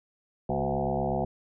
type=tone with frequency modulation; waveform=sine; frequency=440 Hz; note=A4; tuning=in tune; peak=-25 dBFS; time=0.49-1.25 s; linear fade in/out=5 ms; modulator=68.3 Hz; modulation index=5.2; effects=none